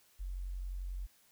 sine tone, 45.66 Hz, F#1, 22 cents flat, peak -37 dBFS, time 0.19-1.07 s, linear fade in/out 20 ms, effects white hiss -67 dBFS RMS until 1.31 s

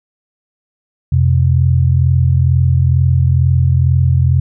sine tone pair together, 87.31 / 129.49 Hz, F2 / C3, 0 / -18 cents, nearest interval perfect fifth, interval 682 cents, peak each -11 dBFS, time 1.12-4.4 s, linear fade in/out 5 ms, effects none

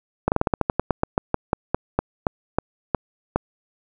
slowing click train, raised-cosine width 1 ms, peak -4 dBFS, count 20, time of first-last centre 0.28-3.36 s, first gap 39 ms, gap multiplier 1.14, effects none

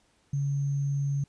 sine tone with sample-and-hold, 140.5 Hz, C#3, 24 cents sharp, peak -25 dBFS, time 0.33-1.24 s, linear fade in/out 5 ms, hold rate 6300 Hz, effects pink hiss -67 dBFS RMS until 1.28 s + resampled to 22050 Hz

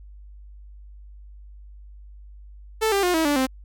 sawtooth tone with pitch steps, 440 / 396.6 / 357.4 / 322.1 / 290.3 / 261.6 Hz, A4 / G4 / F4 / E4 / D4 / C4, 0 / +20 / +40 / -40 / -20 / 0 cents, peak -15 dBFS, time 2.81-3.47 s, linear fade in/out 20 ms, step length 110 ms, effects added 50 Hz sine -41 dBFS peak until 3.64 s

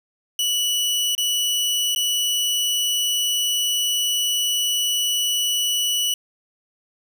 sawtooth tone with dropouts, 2950 Hz, F#7, 6 cents flat, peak -16 dBFS, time 0.39-6.14 s, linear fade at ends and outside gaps 2 ms, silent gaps 1.151-1.179 / 1.949-1.96 s, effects none

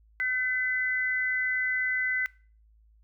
sine tone pair together, 1530 / 2013 Hz, G6 / B6, -42 / +33 cents, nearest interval perfect fourth, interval 475 cents, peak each -31 / -27 dBFS, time 0.2-2.26 s, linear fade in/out 0 ms, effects noise-tail reverb RT60 0.4 s tail -21 dB re dry + added 54 Hz sine -57 dBFS peak until 3.03 s

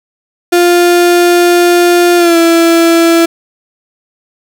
35% pulse tone with pitch glide, 350 to 334 Hz, F4 to E4, +4 to +23 cents, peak -3 dBFS, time 0.52-3.26 s, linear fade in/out 10 ms, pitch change -81 cents, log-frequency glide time 2.17-2.37 s, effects none

